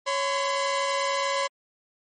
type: tone pair together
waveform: sawtooth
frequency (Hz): 554.4 / 1019.7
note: C#5 / C6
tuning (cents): 0 / -45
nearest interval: major seventh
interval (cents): 1055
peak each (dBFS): -23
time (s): 0.06-1.48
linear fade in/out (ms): 20
effects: MP3 32 kbps